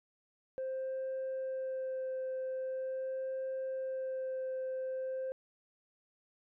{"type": "tone with vibrato", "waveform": "sine", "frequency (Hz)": 523.3, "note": "C5", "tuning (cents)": 0, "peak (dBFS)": -33, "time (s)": [0.58, 5.32], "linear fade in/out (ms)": 0, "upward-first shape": "sine", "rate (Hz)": 0.43, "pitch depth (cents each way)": 10, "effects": ["tanh soft clip ceiling -33 dBFS"]}